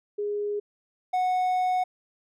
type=tone pair in turn; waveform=sine / triangle; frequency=412.8 / 735.5 Hz; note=G#4 / F#5; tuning=-10 / -11 cents; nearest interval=minor seventh; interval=999 cents; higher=second; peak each=-26 / -20 dBFS; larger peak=second; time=0.18-0.6 / 1.13-1.84 s; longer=second; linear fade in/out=10 ms; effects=none